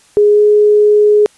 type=tone with pitch glide; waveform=sine; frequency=415.3 to 418.7 Hz; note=G#4 to G#4; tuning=0 to +14 cents; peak=-5 dBFS; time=0.17-1.26 s; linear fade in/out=0 ms; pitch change=+14 cents; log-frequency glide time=0.31-0.41 s; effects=white hiss -48 dBFS RMS until 1.37 s + resampled to 24000 Hz